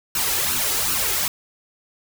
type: noise with flanger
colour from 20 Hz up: white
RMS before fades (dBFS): -22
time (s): 0.15-1.28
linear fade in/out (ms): 2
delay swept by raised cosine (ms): 0.71 to 2.41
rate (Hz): 2.6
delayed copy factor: +0.7
effects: none